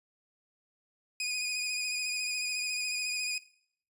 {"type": "tone with vibrato", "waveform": "20% pulse", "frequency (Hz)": 2476, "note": "D#7", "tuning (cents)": -9, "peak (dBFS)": -26, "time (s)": [1.2, 3.38], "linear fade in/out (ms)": 2, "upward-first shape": "sine", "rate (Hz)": 14, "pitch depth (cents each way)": 31, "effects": ["noise-tail reverb RT60 0.6 s tail -19 dB re dry", "resampled to 32000 Hz"]}